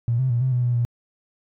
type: tone with pitch steps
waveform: triangle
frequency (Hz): 118 / 130.6 / 119.3 / 130.3 / 123.5 / 121.8 / 119.4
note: A#2 / C3 / A#2 / C3 / B2 / B2 / A#2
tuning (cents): +22 / -3 / +41 / -7 / 0 / -24 / +42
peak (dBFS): -14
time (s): 0.08-0.85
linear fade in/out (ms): 0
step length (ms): 110
effects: tanh soft clip ceiling -16 dBFS